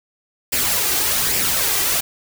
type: noise with flanger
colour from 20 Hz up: white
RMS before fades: -19 dBFS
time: 0.52-2.01 s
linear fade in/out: 10 ms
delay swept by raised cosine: 0.39 to 2.59 ms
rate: 1.2 Hz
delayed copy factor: +0.5
effects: none